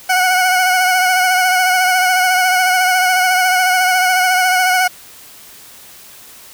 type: tone with vibrato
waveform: 20% pulse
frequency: 737 Hz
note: F#5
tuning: 7 cents flat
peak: -6 dBFS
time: 0.09-4.88 s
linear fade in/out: 10 ms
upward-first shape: sine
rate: 14 Hz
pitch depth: 30 cents each way
effects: white hiss -39 dBFS RMS until 6.53 s